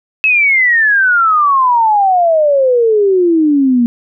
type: exponential sweep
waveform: sine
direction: down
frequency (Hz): 2615 to 233.1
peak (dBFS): -7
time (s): 0.24-3.86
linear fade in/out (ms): 0
effects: none